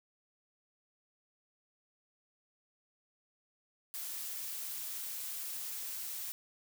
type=noise; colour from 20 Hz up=blue; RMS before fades=-41 dBFS; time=3.94-6.32 s; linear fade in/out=0 ms; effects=none